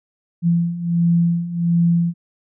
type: beating tone pair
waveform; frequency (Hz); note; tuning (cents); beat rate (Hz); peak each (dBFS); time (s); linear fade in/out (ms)
sine; 169.4 / 170.8; E3 / F3; +48 / -38; 1.4; -20 / -16; 0.42-2.14; 50
effects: none